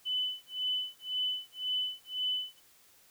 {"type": "tone with tremolo", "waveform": "sine", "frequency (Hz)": 3006, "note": "F#7", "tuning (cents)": 27, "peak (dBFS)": -28, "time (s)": [0.05, 2.6], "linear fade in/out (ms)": 20, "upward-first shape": "sine", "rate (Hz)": 1.9, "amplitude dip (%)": 100, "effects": ["white hiss -62 dBFS RMS until 3.1 s"]}